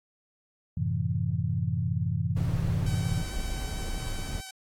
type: chord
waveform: sine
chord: F# half-diminished seventh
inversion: none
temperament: equal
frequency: 92.5 / 110 / 130.81 / 164.81 Hz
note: F#2 / A2 / C3 / E3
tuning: 0 / 0 / 0 / 0 cents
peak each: -31 dBFS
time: 0.77-3.22 s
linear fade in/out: 5 ms
type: noise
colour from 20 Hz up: brown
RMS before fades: -33 dBFS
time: 2.36-4.41 s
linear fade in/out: 10 ms
type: tone with vibrato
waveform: 5% pulse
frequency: 765 Hz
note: G5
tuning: 42 cents flat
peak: -28 dBFS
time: 2.86-4.51 s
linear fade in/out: 5 ms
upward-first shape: triangle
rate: 11 Hz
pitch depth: 19 cents each way
effects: AAC 64 kbps